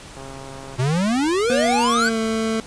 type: click train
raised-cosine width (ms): 1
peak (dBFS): -24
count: 80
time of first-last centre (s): 0.17-0.755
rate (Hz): 135
type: exponential sweep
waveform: square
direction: up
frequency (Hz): 120.3 to 1599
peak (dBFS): -18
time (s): 0.78-2.1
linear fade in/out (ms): 20
type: tone with pitch glide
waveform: 25% pulse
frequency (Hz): 240 to 222.6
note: B3 to A3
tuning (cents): -49 to +20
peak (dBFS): -16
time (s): 1.5-2.6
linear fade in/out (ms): 0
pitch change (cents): -131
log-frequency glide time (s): 1.82-2.19
effects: pink hiss -40 dBFS RMS until 2.66 s + resampled to 22050 Hz